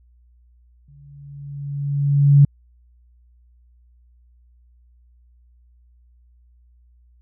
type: tone with exponential growth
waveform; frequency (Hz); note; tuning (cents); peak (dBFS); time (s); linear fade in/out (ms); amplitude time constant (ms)
sine; 141.9; C#3; +41; -6; 0.88-2.45; 5; 340
effects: added 60 Hz sine -51 dBFS peak until 7.21 s